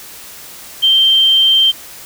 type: tone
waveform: sine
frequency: 3141 Hz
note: G7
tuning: 3 cents sharp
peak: -7 dBFS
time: 0.82-1.72 s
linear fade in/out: 20 ms
effects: white hiss -34 dBFS RMS until 2.05 s